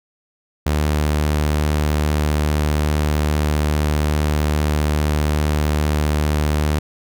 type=tone; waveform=sawtooth; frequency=75.2 Hz; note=D2; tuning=42 cents sharp; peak=-12 dBFS; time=0.66-6.79 s; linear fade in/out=5 ms; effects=none